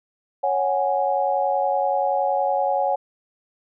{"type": "chord", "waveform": "sine", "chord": "C# suspended fourth", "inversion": "none", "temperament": "equal", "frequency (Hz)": [554.4, 740, 830.6], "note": ["C#5", "F#5", "G#5"], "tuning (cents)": [0, 0, 0], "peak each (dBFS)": -23, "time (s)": [0.43, 2.96], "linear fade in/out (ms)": 10, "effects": []}